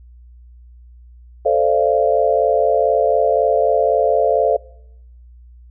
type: chord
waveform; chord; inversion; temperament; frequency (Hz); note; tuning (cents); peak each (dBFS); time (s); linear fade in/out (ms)
sine; D minor seventh; second; equal with one note detuned; 440 / 523.3 / 587.3 / 685.3; A4 / C5 / D5 / F5; 0 / 0 / 0 / -33; -18; 1.45-4.57; 10
effects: noise-tail reverb RT60 0.8 s tail -23 dB re dry + added 60 Hz sine -40 dBFS peak until 5.7 s